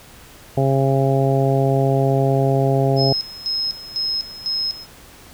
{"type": "harmonic tone", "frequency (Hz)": 135.5, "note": "C#3", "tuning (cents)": -39, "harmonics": [1, 2, 3, 4, 5, 6], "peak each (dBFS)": [-17, -24, -21, -24, -22, -29], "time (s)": [0.57, 3.13], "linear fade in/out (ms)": 5}
{"type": "tone with tremolo", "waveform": "sine", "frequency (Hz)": 5150, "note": "E8", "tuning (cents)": -41, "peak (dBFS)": -19, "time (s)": [2.96, 4.87], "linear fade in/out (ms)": 50, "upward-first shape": "square", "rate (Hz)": 2, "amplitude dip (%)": 80}
{"effects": ["pink hiss -44 dBFS RMS until 5.33 s"]}